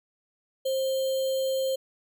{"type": "tone with sample-and-hold", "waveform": "sine", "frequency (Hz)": 530, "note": "C5", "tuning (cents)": 22, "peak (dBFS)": -24, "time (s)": [0.65, 1.76], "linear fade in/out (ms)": 10, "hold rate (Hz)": 3675, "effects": []}